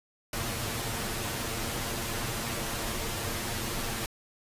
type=noise with comb filter; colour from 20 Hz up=pink; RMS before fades=-33 dBFS; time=0.33-4.06 s; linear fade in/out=2 ms; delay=8.7 ms; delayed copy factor=+0.65; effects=resampled to 32000 Hz